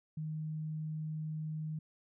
sine tone, 155.56 Hz, D#3, in tune, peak -36 dBFS, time 0.17-1.79 s, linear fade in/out 5 ms, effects none

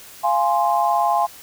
sine chord, F minor, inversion none, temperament equal with one note detuned, 692.4 / 830.6 / 1046.5 Hz, F5 / Ab5 / C6, -15 / 0 / 0 cents, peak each -20 / -19 / -21 dBFS, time 0.23-1.27 s, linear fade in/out 20 ms, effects white hiss -42 dBFS RMS until 1.42 s

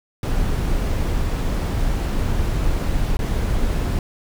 brown noise with dropouts, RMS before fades -20 dBFS, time 0.23-3.99 s, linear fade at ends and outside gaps 1 ms, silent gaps 3.17-3.19 s, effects none

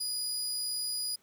25% pulse tone, 4919 Hz, D#8, 21 cents flat, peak -27 dBFS, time 0-1.16 s, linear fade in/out 10 ms, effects pink hiss -67 dBFS RMS until 1.22 s + high-pass 150 Hz 12 dB/octave

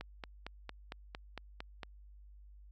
click train, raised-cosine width 0.3 ms, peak -26 dBFS, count 9, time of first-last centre 0.01-1.832 s, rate 4.39 Hz, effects added 50 Hz sine -53 dBFS peak until 2.71 s

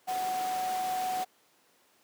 sine tone in noise, 743 Hz, F#5, 7 cents sharp, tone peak -29 dBFS, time 0.07-1.25 s, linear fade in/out 20 ms, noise pink, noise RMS -39 dBFS, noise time 0.07-1.25 s, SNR +7 dB, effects pink hiss -65 dBFS RMS until 2.03 s + high-pass 300 Hz 12 dB/octave

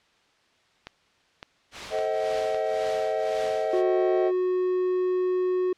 click train, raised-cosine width 0.2 ms, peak -19 dBFS, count 4, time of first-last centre 0.87-2.546 s, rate 1.79 Hz
white noise with tremolo, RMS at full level -33 dBFS, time 1.71-3.83 s, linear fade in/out 50 ms, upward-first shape triangle, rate 1.9 Hz, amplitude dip 80%
triangle chord, A diminished seventh, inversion none, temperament just, 440 / 528 / 633.6 / 760.3 Hz, A4 / C5 / Eb5 / Gb5, 0 / +16 / +31 / +47 cents, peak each -28 / -30 / -25 / -30 dBFS, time 1.9-4.32 s, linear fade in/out 50 ms
triangle tone, 366.4 Hz, F#4, 17 cents flat, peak -20 dBFS, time 3.73-5.73 s, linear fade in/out 5 ms
effects white hiss -63 dBFS RMS until 5.77 s + low-pass 4000 Hz 12 dB/octave

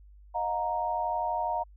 sine chord, Eb suspended second, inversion none, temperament equal with one note detuned, 622.3 / 714.4 / 932.3 Hz, Eb5 / F5 / Bb5, 0 / +39 / 0 cents, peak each -35 / -31 / -30 dBFS, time 0.34-1.64 s, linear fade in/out 20 ms, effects added 50 Hz sine -50 dBFS peak until 1.76 s

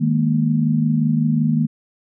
sine chord, D# suspended fourth, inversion none, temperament equal, 155.56 / 207.7 / 233.1 Hz, D#3 / G#3 / A#3, 0 / 0 / 0 cents, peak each -18 / -23 / -18 dBFS, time 0-1.67 s, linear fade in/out 20 ms, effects none

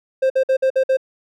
triangle tone bursts, 527 Hz, C5, 12 cents sharp, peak -11 dBFS, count 6, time 0.22-0.971 s, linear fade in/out 10 ms, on 81 ms, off 53 ms, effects none

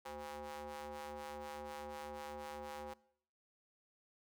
sawtooth ring-modulated tone, 148.9 Hz, D3, 24 cents sharp, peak -38 dBFS, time 0.05-2.94 s, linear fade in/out 10 ms, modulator 668 Hz, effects noise-tail reverb RT60 0.7 s tail -22 dB re dry

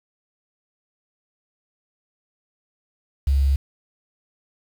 sine tone with quantisation, 68.8 Hz, C#2, 12 cents flat, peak -15 dBFS, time 3.27-3.56 s, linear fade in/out 5 ms, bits 7, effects none

